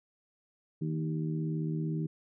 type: harmonic tone with a mistuned harmonic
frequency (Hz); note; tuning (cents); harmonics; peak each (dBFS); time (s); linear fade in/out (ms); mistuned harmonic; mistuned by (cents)
77.78; D#2; 0; 2 / 3 / 4 / 5; -31 / -41 / -38 / -43; 0.81-2.07; 10; 2; +25
effects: none